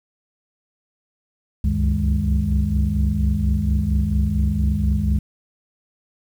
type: tone cluster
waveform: sine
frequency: 66.3 / 70.6 / 95.6 / 156.6 / 206.3 Hz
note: C2 / C#2 / G2 / D#3 / G#3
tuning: +23 / +32 / -43 / +11 / -11 cents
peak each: -24 / -19 / -24 / -26 / -23 dBFS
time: 1.64-5.19 s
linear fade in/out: 5 ms
effects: tanh soft clip ceiling -8 dBFS + 8-bit